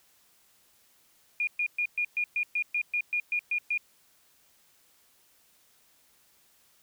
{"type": "tone bursts", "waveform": "sine", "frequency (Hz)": 2431, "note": "D#7", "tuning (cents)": -41, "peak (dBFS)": -25, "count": 13, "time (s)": [1.4, 3.776], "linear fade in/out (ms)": 2, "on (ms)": 72, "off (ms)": 120, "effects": ["white hiss -64 dBFS RMS until 6.82 s"]}